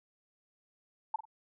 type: tone with echo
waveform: sine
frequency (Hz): 883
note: A5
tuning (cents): +6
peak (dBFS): -27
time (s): 1.14-1.16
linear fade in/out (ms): 5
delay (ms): 47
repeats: 2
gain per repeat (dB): -12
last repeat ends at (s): 1.254
effects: none